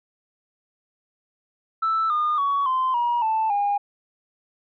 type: tone with pitch steps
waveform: sine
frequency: 1320 / 1217.5 / 1122.9 / 1035.7 / 955.2 / 881 / 812.6 Hz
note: E6 / D#6 / C#6 / C6 / A#5 / A5 / G#5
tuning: +2 / -38 / +22 / -18 / +42 / +2 / -38 cents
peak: -18 dBFS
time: 1.82-3.78 s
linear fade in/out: 10 ms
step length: 280 ms
effects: tanh soft clip ceiling -16 dBFS